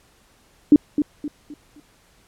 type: tone with echo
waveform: sine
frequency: 295.3 Hz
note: D4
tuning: 10 cents sharp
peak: -6 dBFS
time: 0.72-0.76 s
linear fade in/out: 2 ms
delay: 260 ms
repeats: 4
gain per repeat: -9 dB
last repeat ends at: 1.8 s
effects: pink hiss -57 dBFS RMS until 2.27 s + low-pass 12000 Hz 12 dB/octave